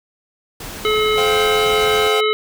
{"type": "noise", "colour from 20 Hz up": "pink", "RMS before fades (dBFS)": -31, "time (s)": [0.6, 2.08], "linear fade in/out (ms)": 5}
{"type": "harmonic tone", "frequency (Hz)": 429.1, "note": "A4", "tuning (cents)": -43, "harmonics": [1, 3, 5, 7, 9], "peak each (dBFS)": [-16, -21, -23, -24, -26], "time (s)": [0.85, 2.33], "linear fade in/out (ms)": 0}
{"type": "chord", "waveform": "sawtooth", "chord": "C suspended fourth", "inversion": "none", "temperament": "equal", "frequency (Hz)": [523.3, 698.5, 784], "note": ["C5", "F5", "G5"], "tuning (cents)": [0, 0, 0], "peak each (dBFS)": -21, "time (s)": [1.17, 2.21], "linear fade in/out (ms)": 10}
{"effects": []}